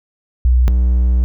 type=tone pair in turn; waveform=sine / triangle; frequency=61.74 / 61.4 Hz; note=B1 / B1; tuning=0 / -9 cents; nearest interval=unison; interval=9 cents; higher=first; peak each=-8 dBFS; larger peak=neither; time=0.45-0.68 / 0.68-1.24 s; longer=second; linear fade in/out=0 ms; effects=none